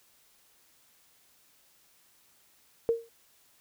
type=tone with exponential decay; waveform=sine; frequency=461.4 Hz; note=A#4; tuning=18 cents flat; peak=-19 dBFS; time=2.89-3.09 s; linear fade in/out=0 ms; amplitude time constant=43 ms; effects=white hiss -64 dBFS RMS until 3.6 s